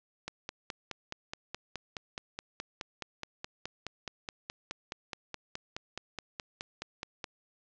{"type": "click train", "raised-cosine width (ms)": 0.2, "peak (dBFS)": -20, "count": 34, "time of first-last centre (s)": [0.28, 7.242], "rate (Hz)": 4.74, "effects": ["resampled to 16000 Hz", "8-bit"]}